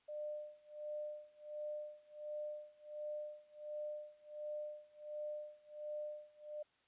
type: tone with tremolo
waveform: sine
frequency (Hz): 600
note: D5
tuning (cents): +37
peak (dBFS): -40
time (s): 0.08-6.63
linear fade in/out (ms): 10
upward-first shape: sine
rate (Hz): 1.4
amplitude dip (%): 95
effects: white hiss -75 dBFS RMS until 6.87 s + resampled to 8000 Hz